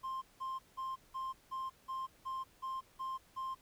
triangle tone bursts, 1053 Hz, C6, 11 cents sharp, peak -35 dBFS, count 10, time 0.03-3.55 s, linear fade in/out 20 ms, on 190 ms, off 180 ms, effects tanh soft clip ceiling -31 dBFS + pink hiss -66 dBFS RMS until 3.61 s

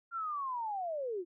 sine linear sweep, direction down, 1396.9 to 330 Hz, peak -34 dBFS, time 0.11-1.25 s, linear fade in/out 50 ms, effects none

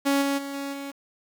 sawtooth tone with level steps, 278.6 Hz, C#4, 9 cents sharp, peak -16 / -19 / -28 / -26 / -29 dBFS, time 0.05-0.92 s, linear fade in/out 20 ms, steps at 0.21 / 0.37 / 0.53 / 0.72 s, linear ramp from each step 20 ms, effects 8-bit

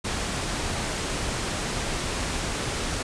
pink low-pass noise, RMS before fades -29 dBFS, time 0.04-3.03 s, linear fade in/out 10 ms, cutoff 9500 Hz, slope 48 dB/octave, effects none

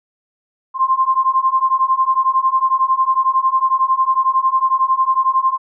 sine beating tone pair, 1046.5 / 1057.5 Hz, C6 / C6, 0 / +18 cents, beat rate 11 Hz, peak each -16 / -15 dBFS, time 0.74-5.58 s, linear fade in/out 50 ms, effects none

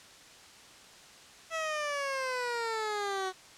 15% pulse exponential sweep, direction down, 659.3 to 370 Hz, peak -25 dBFS, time 1.5-3.33 s, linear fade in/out 50 ms, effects white hiss -53 dBFS RMS until 3.57 s + low-pass 7000 Hz 12 dB/octave

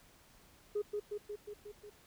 sine tone with echo, 415.3 Hz, G#4, in tune, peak -30 dBFS, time 0.75-0.82 s, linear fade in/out 10 ms, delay 180 ms, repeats 6, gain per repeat -3 dB, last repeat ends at 1.9 s, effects tanh soft clip ceiling -29 dBFS + pink hiss -63 dBFS RMS until 2.06 s

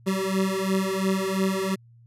25% pulse beating tone pair, 190 / 192.9 Hz, F#3 / G3, +46 / -28 cents, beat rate 2.9 Hz, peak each -22 dBFS, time 0.06-1.76 s, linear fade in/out 20 ms, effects added 117 Hz sine -50 dBFS peak until 2.06 s + resampled to 32000 Hz

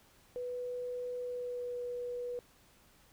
sine tone with pitch glide, 493.9 to 488.2 Hz, B4 to B4, 0 to -20 cents, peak -36 dBFS, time 0.36-2.39 s, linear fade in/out 0 ms, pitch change -20 cents, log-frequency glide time 1.2-1.8 s, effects pink hiss -64 dBFS RMS until 3.12 s

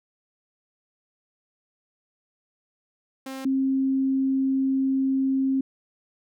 sawtooth / sine tone pair in turn, 266 / 267.2 Hz, C4 / C4, +29 / +36 cents, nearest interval unison, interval 7 cents, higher second, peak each -29 / -20 dBFS, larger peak second, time 3.26-3.45 / 3.45-5.61 s, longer second, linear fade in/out 5 ms, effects none

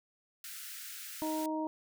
white high-pass noise, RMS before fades -45 dBFS, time 0.44-1.46 s, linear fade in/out 2 ms, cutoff 1300 Hz, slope 96 dB/octave
harmonic tone, 312.7 Hz, D#4, 9 cents sharp, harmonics 1 / 2 / 3, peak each -34 / -39 / -38 dBFS, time 1.22-1.67 s, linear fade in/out 0 ms
effects none

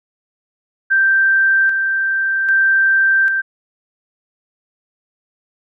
sine tone with tremolo, 1568 Hz, G6, in tune, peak -10 dBFS, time 0.9-3.42 s, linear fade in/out 20 ms, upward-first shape square, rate 0.63 Hz, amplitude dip 40%, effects none

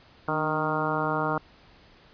harmonic tone with a mistuned harmonic, 155.3 Hz, D#3, 3 cents flat, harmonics 1 / 2 / 3 / 4 / 5 / 6 / 7 / 8 / 9, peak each -33 / -33 / -33 / -33 / -33 / -33 / -33 / -33 / -33 dBFS, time 0.28-1.38 s, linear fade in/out 2 ms, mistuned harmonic 2, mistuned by -48 cents, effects pink hiss -55 dBFS RMS until 2.13 s + resampled to 11025 Hz

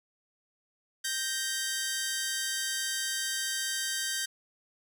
10% pulse tone pair together, 1569.7 / 1864.7 Hz, G6 / A#6, +2 / 0 cents, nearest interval minor third, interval 298 cents, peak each -23 / -26 dBFS, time 1.04-4.26 s, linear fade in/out 10 ms, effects none

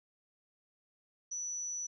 sine tone, 5930 Hz, F#8, 3 cents sharp, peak -36 dBFS, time 1.31-1.87 s, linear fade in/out 10 ms, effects none

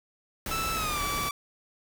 pink noise, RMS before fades -34 dBFS, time 0.46-1.29 s, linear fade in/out 2 ms
sawtooth tone with pitch glide, 1318.5 to 1154.5 Hz, E6 to D6, 0 to -30 cents, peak -26 dBFS, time 0.51-1.31 s, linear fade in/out 2 ms, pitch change -230 cents, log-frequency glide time 0.75-1.01 s
effects none

